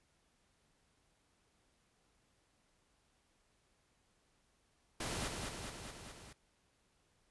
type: noise with echo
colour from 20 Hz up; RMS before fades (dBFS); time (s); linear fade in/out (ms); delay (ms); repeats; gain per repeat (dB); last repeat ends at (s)
pink; -40; 5-5.28; 5; 210; 5; -3; 6.33
effects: pink hiss -75 dBFS RMS until 7.3 s + resampled to 24000 Hz